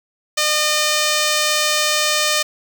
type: tone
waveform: 5% pulse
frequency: 607 Hz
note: D#5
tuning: 43 cents flat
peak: -4 dBFS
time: 0.37-2.43 s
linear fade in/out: 10 ms
effects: none